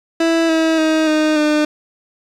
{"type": "tone with pitch steps", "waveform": "30% pulse", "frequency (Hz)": [329.6, 322.4, 315.4, 308.6, 301.9], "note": ["E4", "E4", "D#4", "D#4", "D4"], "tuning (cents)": [0, -38, 24, -14, 48], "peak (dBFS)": -10, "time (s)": [0.2, 1.65], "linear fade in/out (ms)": 5, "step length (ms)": 290, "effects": ["low-pass 6000 Hz 12 dB/octave", "7-bit"]}